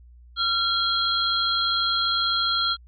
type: tone cluster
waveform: sine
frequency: 1374 / 3281 / 4149 Hz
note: F6 / G#7 / C8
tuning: -29 / -22 / -15 cents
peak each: -25 dBFS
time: 0.36-2.77 s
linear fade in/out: 50 ms
effects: added 60 Hz sine -46 dBFS peak until 2.87 s